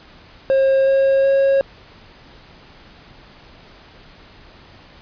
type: tone with pitch steps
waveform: triangle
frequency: 537 / 541.4 / 545.8 Hz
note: C5 / C#5 / C#5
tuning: +45 / -41 / -27 cents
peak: -10 dBFS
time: 0.5-1.61 s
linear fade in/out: 0 ms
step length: 370 ms
effects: pink hiss -45 dBFS RMS until 5.01 s + resampled to 11025 Hz

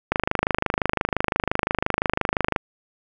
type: click train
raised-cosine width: 0.5 ms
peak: -4 dBFS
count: 64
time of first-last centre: 0.12-2.562 s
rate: 25.8 Hz
effects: none

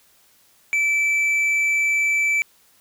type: tone with tanh clipping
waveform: sine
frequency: 2319 Hz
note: D7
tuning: 22 cents flat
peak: -18 dBFS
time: 0.73-2.42 s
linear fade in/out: 0 ms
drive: 5 dB
effects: white hiss -57 dBFS RMS until 2.8 s

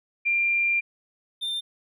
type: tone pair in turn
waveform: sine / triangle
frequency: 2384 / 3594 Hz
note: D7 / A7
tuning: +25 / +36 cents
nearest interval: perfect fifth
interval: 711 cents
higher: second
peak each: -20 / -25 dBFS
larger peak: first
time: 0.25-0.81 / 1.41-1.61 s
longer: first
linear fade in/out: 20 ms
effects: none

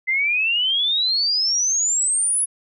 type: exponential sweep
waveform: sine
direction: up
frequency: 2035 to 10548 Hz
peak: -17 dBFS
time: 0.07-2.46 s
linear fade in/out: 20 ms
effects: none

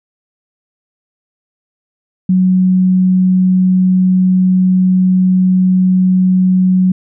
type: tone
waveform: sine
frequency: 185 Hz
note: F#3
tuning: in tune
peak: -7 dBFS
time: 2.29-6.92 s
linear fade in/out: 5 ms
effects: none

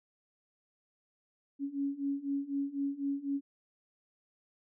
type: beating tone pair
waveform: sine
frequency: 277.2 / 281.2 Hz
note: C#4 / C#4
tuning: 0 / +25 cents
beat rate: 4 Hz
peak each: -36 / -34 dBFS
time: 1.59-3.41 s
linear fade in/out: 50 ms
effects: none

